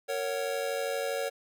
square chord, F# major, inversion first, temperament just, 462.5 / 555 / 740 Hz, A#4 / C#5 / F#5, -14 / +2 / 0 cents, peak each -35 / -33 / -39 dBFS, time 0.08-1.3 s, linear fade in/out 20 ms, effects none

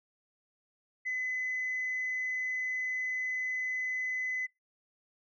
sine tone, 2019 Hz, B6, 38 cents sharp, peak -30 dBFS, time 1.05-4.47 s, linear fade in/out 20 ms, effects noise-tail reverb RT60 0.2 s tail -22 dB re dry + tanh soft clip ceiling -27 dBFS

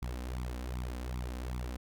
sawtooth tone with flanger, 61.9 Hz, B1, 5 cents sharp, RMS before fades -38 dBFS, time 0.02-1.77 s, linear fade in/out 5 ms, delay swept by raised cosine 0.84 to 3.94 ms, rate 2.6 Hz, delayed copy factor +0.8, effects none

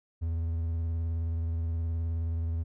triangle tone with vibrato, 82.5 Hz, E2, 2 cents sharp, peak -26 dBFS, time 0.21-2.64 s, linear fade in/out 20 ms, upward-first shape triangle, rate 19 Hz, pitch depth 44 cents each way, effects none

